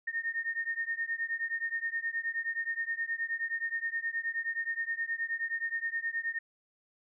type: beating tone pair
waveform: sine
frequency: 1831 / 1840.5 Hz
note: A#6 / A#6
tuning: -32 / -23 cents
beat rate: 9.5 Hz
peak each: -34 / -35 dBFS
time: 0.07-6.39 s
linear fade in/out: 10 ms
effects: none